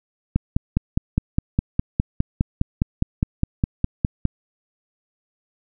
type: click train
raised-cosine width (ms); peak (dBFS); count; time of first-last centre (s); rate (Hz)
5; -5; 20; 0.36-4.253; 4.88
effects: none